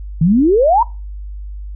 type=exponential sweep; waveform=sine; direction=up; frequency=151.4 to 984 Hz; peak=-8 dBFS; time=0.21-0.83 s; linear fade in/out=5 ms; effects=noise-tail reverb RT60 0.3 s tail -22 dB re dry + added 50 Hz sine -25 dBFS peak until 1.75 s